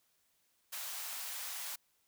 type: high-pass noise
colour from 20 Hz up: white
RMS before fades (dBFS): -42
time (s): 0.72-1.76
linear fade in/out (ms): 10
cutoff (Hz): 660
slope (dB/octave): 24
effects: white hiss -75 dBFS RMS until 2.07 s